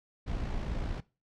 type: noise with amplitude modulation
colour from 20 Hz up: brown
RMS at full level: -32 dBFS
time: 0.26-1.01 s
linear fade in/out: 20 ms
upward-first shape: sine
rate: 57.3 Hz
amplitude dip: 45%
effects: noise-tail reverb RT60 0.3 s tail -20 dB re dry + low-pass 5000 Hz 12 dB/octave